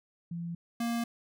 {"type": "tone pair in turn", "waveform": ["sine", "square"], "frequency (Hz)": [170, 234], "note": ["F3", "A#3"], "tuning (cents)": [-46, 7], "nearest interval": "tritone", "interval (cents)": 553, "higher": "second", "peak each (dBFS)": [-34, -30], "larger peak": "second", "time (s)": [[0.31, 0.55], [0.8, 1.04]], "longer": "neither", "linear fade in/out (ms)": 5, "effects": []}